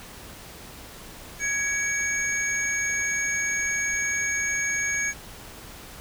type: tone cluster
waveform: sine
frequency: 1664 / 2263 / 6550 Hz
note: G#6 / C#7 / G#8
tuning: +3 / +35 / -25 cents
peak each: -28 dBFS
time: 1.39-5.14 s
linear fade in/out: 50 ms
effects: pink hiss -43 dBFS RMS until 6 s